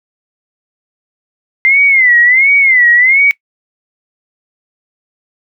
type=tone with vibrato; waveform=sine; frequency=2069 Hz; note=C7; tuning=20 cents flat; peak=-5 dBFS; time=1.65-3.31 s; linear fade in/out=0 ms; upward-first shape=sine; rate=1.4 Hz; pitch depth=150 cents each way; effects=noise-tail reverb RT60 0.1 s tail -21 dB re dry